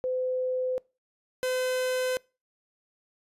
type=tone pair in turn; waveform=sine / 45% pulse; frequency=510 / 510 Hz; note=C5 / C5; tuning=-44 / -44 cents; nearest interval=unison; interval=0 cents; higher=neither; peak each=-26 dBFS; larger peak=neither; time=0.04-0.78 / 1.43-2.17 s; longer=neither; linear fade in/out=0 ms; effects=noise-tail reverb RT60 0.3 s tail -24 dB re dry + resampled to 32000 Hz